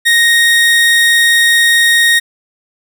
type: tone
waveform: 30% pulse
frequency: 1864.7 Hz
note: A#6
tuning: in tune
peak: -4 dBFS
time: 0.05-2.2 s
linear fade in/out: 20 ms
effects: none